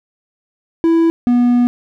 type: tone pair in turn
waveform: triangle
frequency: 330.5 / 243.3 Hz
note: E4 / B3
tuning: +5 / -26 cents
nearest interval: perfect fourth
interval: 531 cents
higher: first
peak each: -7 dBFS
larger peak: neither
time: 0.84-1.1 / 1.27-1.67 s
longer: second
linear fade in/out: 0 ms
effects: none